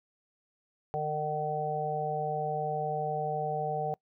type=harmonic tone; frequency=151.9 Hz; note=D#3; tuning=41 cents flat; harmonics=1 / 3 / 4 / 5; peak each=-37 / -35 / -37 / -32 dBFS; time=0.94-3.94 s; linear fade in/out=0 ms; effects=noise-tail reverb RT60 0.1 s tail -25 dB re dry